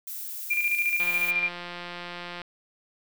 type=noise; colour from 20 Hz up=violet; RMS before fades=-36 dBFS; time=0.07-1.31 s; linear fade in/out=5 ms
type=tone with tremolo; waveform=sine; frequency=2393 Hz; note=D7; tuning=32 cents sharp; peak=-21 dBFS; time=0.5-1.49 s; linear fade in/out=10 ms; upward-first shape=square; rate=14 Hz; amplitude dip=50%
type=click train; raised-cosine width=0.3 ms; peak=-21 dBFS; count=249; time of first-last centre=1-2.417 s; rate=175 Hz
effects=none